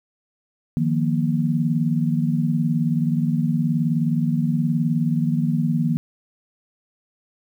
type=chord; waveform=sine; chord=Eb suspended second; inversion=none; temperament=equal with one note detuned; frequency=155.56 / 174.61 / 235.9 Hz; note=Eb3 / F3 / Bb3; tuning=0 / 0 / +21 cents; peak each=-21 / -24 / -22 dBFS; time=0.77-5.97 s; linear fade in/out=0 ms; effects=9-bit